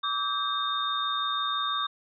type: tone cluster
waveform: sine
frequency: 1154 / 1280 / 1585 / 3660 Hz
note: D6 / D#6 / G6 / A#7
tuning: -31 / +49 / +19 / -32 cents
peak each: -29 / -36 / -38 / -30 dBFS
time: 0.03-1.87 s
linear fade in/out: 10 ms
effects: none